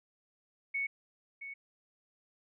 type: tone with echo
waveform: sine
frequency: 2217 Hz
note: C#7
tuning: in tune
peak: -31 dBFS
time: 0.74-0.87 s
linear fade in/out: 10 ms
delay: 670 ms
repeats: 1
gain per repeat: -10 dB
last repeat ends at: 1.54 s
effects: none